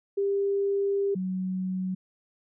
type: tone pair in turn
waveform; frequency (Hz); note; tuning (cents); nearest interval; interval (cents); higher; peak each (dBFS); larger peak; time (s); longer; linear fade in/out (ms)
sine; 398 / 186.21; G4 / F#3; +26 / +11; octave + minor second; 1315; first; -23 / -27; first; 0.17-1.15 / 1.15-1.95; first; 10
effects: none